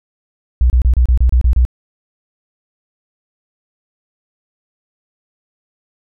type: tone bursts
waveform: sine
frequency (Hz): 61.4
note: B1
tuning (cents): -9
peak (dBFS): -7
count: 9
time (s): 0.61-1.651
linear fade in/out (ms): 0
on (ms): 89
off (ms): 30
effects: none